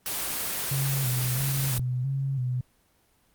white noise, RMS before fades -30 dBFS, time 0.06-1.78 s, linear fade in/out 0 ms
sine tone with vibrato, 130.81 Hz, C3, in tune, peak -25 dBFS, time 0.71-2.61 s, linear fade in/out 5 ms, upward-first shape square, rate 1.5 Hz, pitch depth 70 cents each way
effects pink hiss -65 dBFS RMS until 3.34 s + Opus 24 kbps

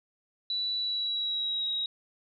sine tone with pitch glide, 3951 to 3816 Hz, B7 to A#7, 0 to +40 cents, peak -28 dBFS, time 0.5-1.86 s, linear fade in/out 2 ms, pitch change -60 cents, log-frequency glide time 0.77-1.7 s, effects none

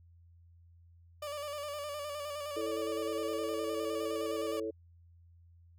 30% pulse tone with vibrato, 585 Hz, D5, 7 cents flat, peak -35 dBFS, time 1.22-4.6 s, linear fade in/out 5 ms, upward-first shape square, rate 9.7 Hz, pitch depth 39 cents each way
sine chord, A major, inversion second, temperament equal, 329.6 / 440 / 554.4 Hz, E4 / A4 / C#5, 0 / 0 / 0 cents, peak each -39 / -36 / -42 dBFS, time 2.56-4.71 s, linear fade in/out 10 ms
effects added 85 Hz sine -57 dBFS peak until 5.78 s

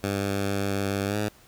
10% pulse tone with pitch glide, 99.2 to 105.1 Hz, G2 to G#2, +21 to +21 cents, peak -17 dBFS, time 0.03-1.29 s, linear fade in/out 10 ms, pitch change +100 cents, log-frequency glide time 1.07-1.18 s, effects pink hiss -55 dBFS RMS until 1.47 s

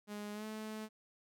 sawtooth tone with pitch glide, 207.7 to 216.6 Hz, G#3 to A3, 0 to -27 cents, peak -38 dBFS, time 0.07-0.89 s, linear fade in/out 50 ms, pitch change +73 cents, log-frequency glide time 0.33-0.45 s, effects none

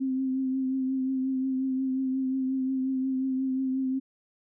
sine tone with vibrato, 262.8 Hz, C4, 8 cents sharp, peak -25 dBFS, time 0-4 s, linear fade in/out 20 ms, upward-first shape triangle, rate 5.6 Hz, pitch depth 30 cents each way, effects none

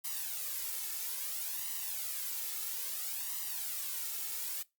blue noise with flanger, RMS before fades -38 dBFS, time 0.04-4.63 s, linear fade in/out 10 ms, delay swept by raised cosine 1 to 2.3 ms, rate 0.6 Hz, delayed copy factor +0.65, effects noise-tail reverb RT60 0.2 s tail -21 dB re dry + Opus 48 kbps

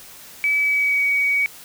sine tone with pitch glide, 2293 to 2258 Hz, D7 to C#7, -42 to +31 cents, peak -16 dBFS, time 0.44-1.46 s, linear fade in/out 0 ms, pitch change -27 cents, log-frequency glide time 0.59-1.03 s, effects white hiss -42 dBFS RMS until 1.64 s

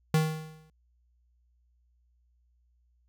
square tone with exponential decay, 157 Hz, D#3, 16 cents sharp, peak -20 dBFS, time 0.14-0.7 s, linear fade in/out 2 ms, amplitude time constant 120 ms, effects added 60 Hz sine -65 dBFS peak until 3.08 s

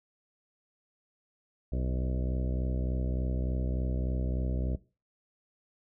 harmonic tone with a mistuned harmonic, 63.4 Hz, B1, 46 cents sharp, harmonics 1 / 2 / 3 / 4 / 5 / 6 / 7 / 8 / 9 / 10, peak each -30 / -36 / -40 / -42 / -44 / -46 / -47 / -48 / -49 / -50 dBFS, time 1.72-4.76 s, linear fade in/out 5 ms, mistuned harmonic 9, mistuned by +23 cents, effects noise-tail reverb RT60 0.3 s tail -17 dB re dry

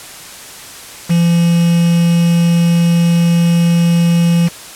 triangle tone with quantisation, 170 Hz, F3, 46 cents flat, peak -6 dBFS, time 1.09-4.49 s, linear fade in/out 20 ms, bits 4, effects white hiss -32 dBFS RMS until 4.75 s + low-pass 11000 Hz 12 dB/octave

